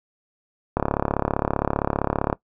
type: click train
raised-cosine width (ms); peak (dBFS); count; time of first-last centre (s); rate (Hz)
1; -6; 56; 0.77-2.328; 35.3
effects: noise-tail reverb RT60 0.1 s tail -19 dB re dry